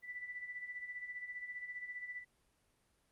sine tone with tremolo, 1977 Hz, B6, 1 cent sharp, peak -40 dBFS, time 0.02-2.25 s, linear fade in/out 50 ms, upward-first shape sine, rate 15 Hz, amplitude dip 65%, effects pink hiss -75 dBFS RMS until 3.11 s + Opus 32 kbps

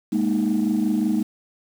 sine chord, Ab suspended second, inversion none, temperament equal, 207.7 / 233.1 / 311.1 Hz, Ab3 / Bb3 / Eb4, 0 / 0 / 0 cents, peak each -21 / -22 / -22 dBFS, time 0.12-1.23 s, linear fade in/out 10 ms, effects tanh soft clip ceiling -13 dBFS + 7-bit

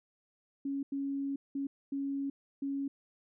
sine tone bursts at uneven times, 277 Hz, C#4, 1 cent flat, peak -32 dBFS, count 5, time 0.65-0.83 / 0.92-1.36 / 1.55-1.67 / 1.92-2.3 / 2.62-2.88 s, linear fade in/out 5 ms, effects none

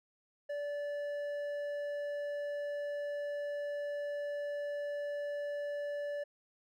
sine tone with hard clipping, 580 Hz, D5, 22 cents flat, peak -37 dBFS, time 0.49-6.24 s, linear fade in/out 10 ms, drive 6 dB, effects none

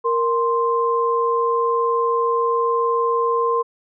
sine tone pair together, 466.2 / 1046.5 Hz, A#4 / C6, 0 / 0 cents, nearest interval octave + major second, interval 1400 cents, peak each -19 dBFS, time 0.04-3.63 s, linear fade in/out 20 ms, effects none

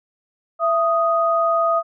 sine tone pair together, 667.2 / 1245 Hz, E5 / D#6, +21 / +1 cents, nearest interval major seventh, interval 1080 cents, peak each -18 / -18 dBFS, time 0.59-1.83 s, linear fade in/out 50 ms, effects none

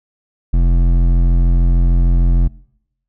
sine tone with hard clipping, 43.25 Hz, F1, 16 cents flat, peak -11 dBFS, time 0.53-2.48 s, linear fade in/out 10 ms, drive 11 dB, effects noise-tail reverb RT60 0.8 s tail -24 dB re dry

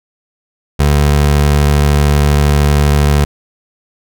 25% pulse tone, 72.8 Hz, D2, 15 cents flat, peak -4 dBFS, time 0.79-3.25 s, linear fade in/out 10 ms, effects none

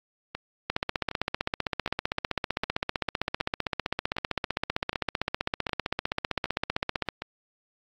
two click trains, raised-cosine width 0.3 ms, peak -10 / -17 dBFS, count 100 / 10, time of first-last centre 0.7-7.087 / 0.35-7.22 s, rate 15.5 / 1.31 Hz, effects AAC 64 kbps

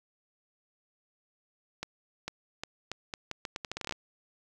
accelerating click train, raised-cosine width 0.2 ms, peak -18 dBFS, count 17, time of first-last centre 1.83-3.924 s, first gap 450 ms, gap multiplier 0.79, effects 10-bit

